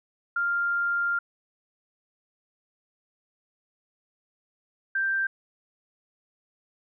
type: tone pair in turn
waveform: sine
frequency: 1396.9 / 1572.6 Hz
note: F6 / G6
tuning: 0 / +5 cents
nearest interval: major second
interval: 205 cents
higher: second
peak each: -23 dBFS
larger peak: neither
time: 0.36-1.19 / 4.95-5.27 s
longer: first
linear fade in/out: 5 ms
effects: none